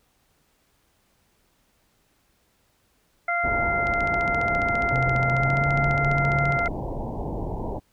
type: harmonic tone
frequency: 693 Hz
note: F5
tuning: 14 cents flat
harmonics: 1 / 2 / 3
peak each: -26 / -26 / -26 dBFS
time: 3.28-6.68 s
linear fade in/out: 5 ms
type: low-pass noise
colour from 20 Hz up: pink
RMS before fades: -30 dBFS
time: 3.43-7.8 s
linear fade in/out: 20 ms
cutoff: 960 Hz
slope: 96 dB/octave
type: click train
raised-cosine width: 0.2 ms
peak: -20 dBFS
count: 42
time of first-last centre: 3.87-6.659 s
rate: 14.7 Hz
type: tone with pitch glide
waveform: sine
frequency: 130 to 140.95 Hz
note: C3 to C#3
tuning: -11 to +29 cents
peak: -23 dBFS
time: 4.92-6.57 s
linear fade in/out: 10 ms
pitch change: +140 cents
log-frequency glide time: 5.33-5.65 s
effects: pink hiss -66 dBFS RMS until 7.92 s